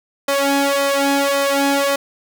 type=tone with flanger; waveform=sawtooth; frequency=278.9 Hz; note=C#4; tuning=11 cents sharp; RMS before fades=-17 dBFS; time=0.28-1.96 s; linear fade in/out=5 ms; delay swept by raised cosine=1.6 to 2.4 ms; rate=1.8 Hz; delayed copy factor=+1; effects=none